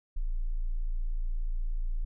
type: tone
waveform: sine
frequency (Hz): 28.35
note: A#0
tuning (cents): -47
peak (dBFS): -27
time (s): 0.16-2.05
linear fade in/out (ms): 10
effects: none